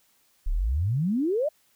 sine exponential sweep, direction up, 30.31 to 641 Hz, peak -22 dBFS, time 0.46-1.49 s, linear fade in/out 10 ms, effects white hiss -65 dBFS RMS until 1.75 s

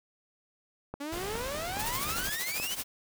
click train, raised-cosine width 1 ms, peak -23 dBFS, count 5, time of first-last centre 0.94-2.6 s, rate 2.41 Hz
sawtooth exponential sweep, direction up, 277.2 to 3112 Hz, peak -31 dBFS, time 1-2.75 s, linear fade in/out 10 ms
pink noise, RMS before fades -39 dBFS, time 1.12-2.3 s, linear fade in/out 5 ms
white noise with tremolo, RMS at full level -33 dBFS, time 1.78-2.84 s, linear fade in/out 20 ms, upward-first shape triangle, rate 13 Hz, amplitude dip 75%
effects none

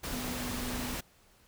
sine tone in noise, 246.9 Hz, B3, in tune, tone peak -38 dBFS, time 0.12-0.94 s, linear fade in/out 10 ms, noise pink, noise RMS -37 dBFS, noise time 0.03-1.01 s, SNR -4 dB, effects pink hiss -63 dBFS RMS until 1.47 s

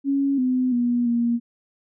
sine tone with pitch steps, 277 / 254.4 / 241.5 / 236.1 Hz, C#4 / C4 / B3 / A#3, -1 / -48 / -39 / +22 cents, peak -18 dBFS, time 0.04-1.4 s, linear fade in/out 50 ms, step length 340 ms, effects none

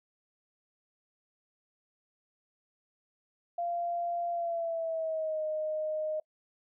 sine tone with pitch glide, 691 to 619.2 Hz, F5 to D#5, -19 to -9 cents, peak -30 dBFS, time 3.58-6.2 s, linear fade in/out 5 ms, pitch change -190 cents, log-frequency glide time 4.31-5.44 s, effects noise-tail reverb RT60 0.1 s tail -25 dB re dry

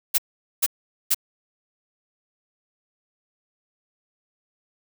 blue noise bursts, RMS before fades -19 dBFS, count 3, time 0.14-1.146 s, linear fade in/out 10 ms, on 42 ms, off 440 ms, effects none

